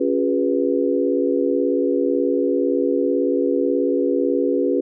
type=chord; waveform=sine; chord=C# dominant seventh; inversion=none; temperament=equal with one note detuned; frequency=277.2 / 357.2 / 415.3 / 493.9 Hz; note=C#4 / E#4 / G#4 / B4; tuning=0 / +39 / 0 / 0 cents; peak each=-21 / -22 / -23 / -22 dBFS; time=0-4.81 s; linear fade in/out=10 ms; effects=none